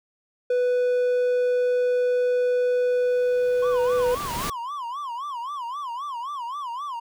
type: tone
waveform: triangle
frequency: 495.1 Hz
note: B4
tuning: 4 cents sharp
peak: -17 dBFS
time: 0.5-4.15 s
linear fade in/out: 5 ms
type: noise with exponential growth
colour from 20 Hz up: pink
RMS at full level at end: -28 dBFS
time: 2.7-4.5 s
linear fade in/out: 5 ms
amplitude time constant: 390 ms
type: tone with vibrato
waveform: triangle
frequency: 1046.5 Hz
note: C6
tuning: in tune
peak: -27 dBFS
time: 3.62-7 s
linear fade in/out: 10 ms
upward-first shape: sine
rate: 3.8 Hz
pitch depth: 210 cents each way
effects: none